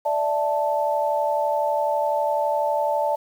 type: chord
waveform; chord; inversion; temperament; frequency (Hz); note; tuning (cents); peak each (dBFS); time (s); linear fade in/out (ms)
sine; D suspended second; none; equal; 587.3 / 659.3 / 880; D5 / E5 / A5; 0 / 0 / 0; -23 / -27 / -23; 0.05-3.16; 10
effects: 8-bit